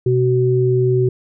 sine tone pair together, 125.9 / 375 Hz, B2 / F#4, +34 / +23 cents, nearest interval octave + perfect fifth, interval 1889 cents, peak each -15 dBFS, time 0.06-1.09 s, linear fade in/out 5 ms, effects none

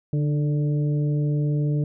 harmonic tone with a mistuned harmonic, 146.83 Hz, D3, in tune, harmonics 1 / 2 / 3 / 4, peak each -20 / -30 / -34 / -40 dBFS, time 0.13-1.84 s, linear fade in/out 2 ms, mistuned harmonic 2, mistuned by +40 cents, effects none

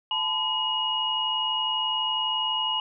sine tone cluster, 879 / 1011 / 2885 Hz, A5 / B5 / F#7, -2 / +40 / -44 cents, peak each -31 / -32 / -25 dBFS, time 0.11-2.8 s, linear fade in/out 2 ms, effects none

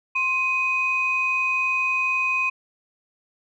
sine tone pair together, 1053.5 / 2504 Hz, C6 / D#7, +12 / +10 cents, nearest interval octave + minor third, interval 1498 cents, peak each -26 / -20 dBFS, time 0.15-2.5 s, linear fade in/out 10 ms, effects tanh soft clip ceiling -13 dBFS

